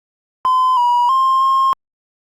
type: tone with pitch steps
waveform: triangle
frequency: 1024 / 967 / 1058 / 1068 Hz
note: C6 / B5 / C6 / C6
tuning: -38 / -37 / +19 / +35 cents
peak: -8 dBFS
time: 0.45-1.73 s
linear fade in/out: 0 ms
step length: 320 ms
effects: tanh soft clip ceiling -6 dBFS + Opus 48 kbps